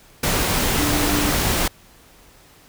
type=tone in noise; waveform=sine; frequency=293.7 Hz; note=D4; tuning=in tune; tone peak=-23 dBFS; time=0.79-1.32 s; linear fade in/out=5 ms; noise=pink; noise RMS=-20 dBFS; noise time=0.23-1.68 s; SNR=-6 dB; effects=pink hiss -50 dBFS RMS until 2.68 s